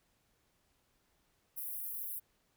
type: high-pass noise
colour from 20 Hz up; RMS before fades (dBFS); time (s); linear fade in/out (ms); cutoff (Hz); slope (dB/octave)
pink; -41; 1.56-2.2; 20; 11000; 48
effects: pink hiss -75 dBFS RMS until 2.56 s